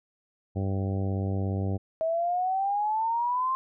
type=harmonic tone; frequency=97 Hz; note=G2; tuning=18 cents flat; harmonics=1 / 2 / 3 / 4 / 5 / 6 / 7 / 8; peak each=-27 / -33 / -37 / -39 / -41 / -43 / -44 / -45 dBFS; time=0.55-1.78 s; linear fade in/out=20 ms
type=exponential sweep; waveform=sine; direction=up; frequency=640 to 1059 Hz; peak=-24 dBFS; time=2.01-3.55 s; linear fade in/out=0 ms
effects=none